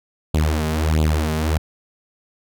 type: tone with flanger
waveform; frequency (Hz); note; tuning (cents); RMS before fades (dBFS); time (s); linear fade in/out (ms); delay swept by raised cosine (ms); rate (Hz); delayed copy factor
sawtooth; 77.78; D#2; 0; -19; 0.34-1.58; 5; 0.26 to 4.86; 1.5; +0.95
effects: none